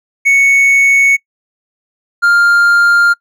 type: tone pair in turn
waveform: triangle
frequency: 2217 / 1400.3 Hz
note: C#7 / F6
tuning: 0 / +4 cents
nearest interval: minor sixth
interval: 796 cents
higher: first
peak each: -4 dBFS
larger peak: neither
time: 0.25-1.17 / 2.22-3.14 s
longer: neither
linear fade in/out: 20 ms
effects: noise-tail reverb RT60 0.1 s tail -25 dB re dry